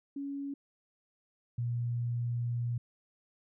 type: tone pair in turn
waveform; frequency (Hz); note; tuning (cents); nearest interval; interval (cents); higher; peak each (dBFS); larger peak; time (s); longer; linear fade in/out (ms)
sine; 279.9 / 119.57; C#4 / A#2; +17 / +44; octave + minor third; 1473; first; -35 / -30; second; 0.16-0.54 / 1.58-2.78; second; 5
effects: none